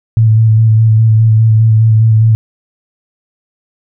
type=tone with vibrato; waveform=sine; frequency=110.9 Hz; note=A2; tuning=14 cents sharp; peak=-4 dBFS; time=0.17-2.35 s; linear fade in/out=0 ms; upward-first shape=square; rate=4.9 Hz; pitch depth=20 cents each way; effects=none